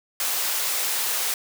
white high-pass noise, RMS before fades -25 dBFS, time 0.2-1.34 s, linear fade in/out 2 ms, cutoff 520 Hz, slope 12 dB/octave, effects none

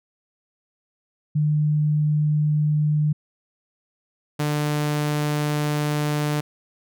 sine / sawtooth tone pair in turn, 150.7 / 148.8 Hz, D3 / D3, +45 / +23 cents, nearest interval unison, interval 22 cents, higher first, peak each -17 dBFS, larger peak neither, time 1.35-3.13 / 4.39-6.41 s, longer second, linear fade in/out 10 ms, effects none

